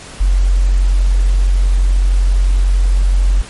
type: tone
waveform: sine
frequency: 45.44 Hz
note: F#1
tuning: 31 cents flat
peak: -8 dBFS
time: 0.2-3.42 s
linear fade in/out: 10 ms
effects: pink hiss -33 dBFS RMS until 3.49 s + MP3 48 kbps

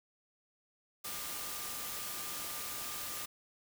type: tone in noise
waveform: sine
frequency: 1200 Hz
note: D6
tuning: 37 cents sharp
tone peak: -51 dBFS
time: 1.04-3.26 s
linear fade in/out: 10 ms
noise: white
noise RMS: -41 dBFS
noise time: 1.04-3.26 s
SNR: -13 dB
effects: none

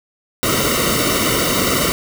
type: noise with comb filter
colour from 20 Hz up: pink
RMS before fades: -17 dBFS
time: 0.43-1.92 s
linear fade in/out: 0 ms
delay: 1.2 ms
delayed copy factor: -0.95
effects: none

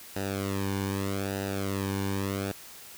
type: tone with flanger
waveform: sawtooth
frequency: 98 Hz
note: G2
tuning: in tune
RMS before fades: -31 dBFS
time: 0.16-2.52 s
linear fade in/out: 5 ms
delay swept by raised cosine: 0.9 to 1.55 ms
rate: 0.81 Hz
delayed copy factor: -0.85
effects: white hiss -47 dBFS RMS until 2.97 s

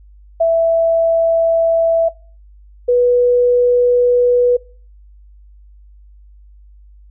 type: tone pair in turn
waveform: sine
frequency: 661 / 489.6 Hz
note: E5 / B4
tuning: +5 / -15 cents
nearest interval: perfect fourth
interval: 520 cents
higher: first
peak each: -9 dBFS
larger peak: neither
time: 0.4-2.09 / 2.88-4.57 s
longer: neither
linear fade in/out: 10 ms
effects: noise-tail reverb RT60 0.4 s tail -22 dB re dry + added 50 Hz sine -40 dBFS peak until 7.1 s

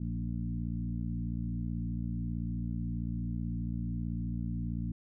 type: harmonic tone with a mistuned harmonic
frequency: 58.27 Hz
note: A#1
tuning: in tune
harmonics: 1 / 2 / 3 / 4 / 5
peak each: -37 / -37 / -38 / -40 / -46 dBFS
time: 0-4.92 s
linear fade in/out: 5 ms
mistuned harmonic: 4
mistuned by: -22 cents
effects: none

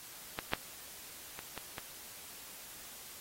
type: clicks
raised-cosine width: 0.3 ms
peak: -19 / -13 / -26 / -24 / -24 dBFS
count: 5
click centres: 0.389 / 0.535 / 1.391 / 1.577 / 1.782 s
effects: white hiss -50 dBFS RMS until 3.2 s + AAC 48 kbps

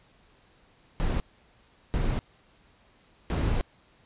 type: noise bursts at uneven times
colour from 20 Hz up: brown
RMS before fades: -26 dBFS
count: 3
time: 1-1.2 / 1.94-2.19 / 3.3-3.61 s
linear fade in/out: 0 ms
effects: pink hiss -61 dBFS RMS until 4.05 s + resampled to 8000 Hz

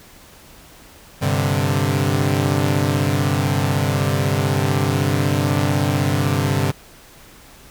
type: chord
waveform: sawtooth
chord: G suspended fourth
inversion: none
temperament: equal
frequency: 98 / 130.81 / 146.83 Hz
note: G2 / C3 / D3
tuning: 0 / 0 / 0 cents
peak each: -17 dBFS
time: 1.21-6.72 s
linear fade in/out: 20 ms
effects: pink hiss -45 dBFS RMS until 7.7 s

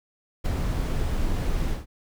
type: noise with ADSR envelope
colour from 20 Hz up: brown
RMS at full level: -21 dBFS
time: 0.44-1.86 s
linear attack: 21 ms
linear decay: 4 ms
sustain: -4 dB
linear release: 160 ms
effects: none

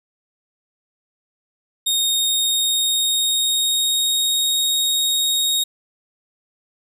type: tone with pitch glide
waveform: sawtooth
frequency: 3709 to 3748 Hz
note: A#7 to A#7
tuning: -9 to +9 cents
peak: -14 dBFS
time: 1.86-5.64 s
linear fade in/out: 10 ms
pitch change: +18 cents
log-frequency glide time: 2.1-4.7 s
effects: none

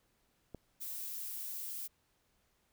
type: click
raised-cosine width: 2 ms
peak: -31 dBFS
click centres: 0.547 s
type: noise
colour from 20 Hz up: violet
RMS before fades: -42 dBFS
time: 0.8-1.88 s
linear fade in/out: 20 ms
effects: pink hiss -75 dBFS RMS until 2.72 s

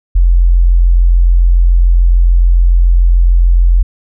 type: tone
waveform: sine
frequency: 43.47 Hz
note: F1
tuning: 7 cents flat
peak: -4 dBFS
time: 0.15-3.83 s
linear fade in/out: 10 ms
effects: none

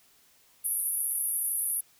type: band-pass noise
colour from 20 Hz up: pink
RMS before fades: -30 dBFS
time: 0.64-1.81 s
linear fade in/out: 10 ms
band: 10000 to 12000 Hz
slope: 96 dB/octave
effects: white hiss -62 dBFS RMS until 1.99 s

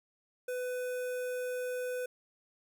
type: tone with notch filter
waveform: square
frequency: 500 Hz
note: B4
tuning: 21 cents sharp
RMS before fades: -36 dBFS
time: 0.48-2.06 s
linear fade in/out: 5 ms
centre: 4200 Hz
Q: 0.8
effects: none

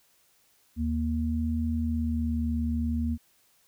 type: tone pair together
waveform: sine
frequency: 78 / 234.5 Hz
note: D#2 / A#3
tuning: +5 / +11 cents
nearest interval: octave + perfect fifth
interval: 1906 cents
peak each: -28 dBFS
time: 0.76-3.18 s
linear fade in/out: 50 ms
effects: white hiss -65 dBFS RMS until 3.67 s

